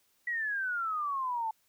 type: exponential sweep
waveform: sine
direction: down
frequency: 1954 to 870 Hz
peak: -30 dBFS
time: 0.27-1.51 s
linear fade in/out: 5 ms
effects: white hiss -71 dBFS RMS until 1.68 s